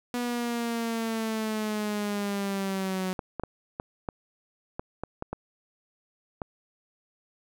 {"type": "linear sweep", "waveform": "sawtooth", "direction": "down", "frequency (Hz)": [244.3, 185], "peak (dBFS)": -24, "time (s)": [0.14, 3.13], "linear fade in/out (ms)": 0}
{"type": "clicks", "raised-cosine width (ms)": 1, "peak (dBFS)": -18, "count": 10, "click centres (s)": [3.192, 3.397, 3.436, 3.799, 4.088, 4.795, 5.036, 5.224, 5.33, 6.418]}
{"effects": []}